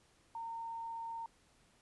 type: tone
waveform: sine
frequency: 916 Hz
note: A#5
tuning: 31 cents flat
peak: -40 dBFS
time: 0.35-1.26 s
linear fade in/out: 2 ms
effects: pink hiss -69 dBFS RMS until 1.81 s + resampled to 24000 Hz